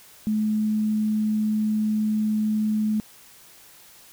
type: tone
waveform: sine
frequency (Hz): 214.5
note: A3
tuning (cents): -44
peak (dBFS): -20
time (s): 0.27-3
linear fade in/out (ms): 0
effects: white hiss -50 dBFS RMS until 4.12 s